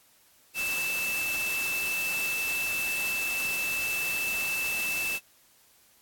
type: tone in noise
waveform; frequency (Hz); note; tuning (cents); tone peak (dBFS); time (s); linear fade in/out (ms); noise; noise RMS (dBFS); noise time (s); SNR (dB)
sine; 2642; E7; +3; -28; 0.54-5.2; 50; white; -35; 0.54-5.2; +4
effects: white hiss -61 dBFS RMS until 6.01 s + AAC 64 kbps